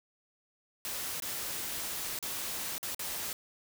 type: noise with dropouts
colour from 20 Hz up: white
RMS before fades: -37 dBFS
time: 0.85-3.33 s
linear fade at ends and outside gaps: 1 ms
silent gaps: 1.201-1.222 / 2.189-2.226 / 2.781-2.829 / 2.947-2.993 s
effects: none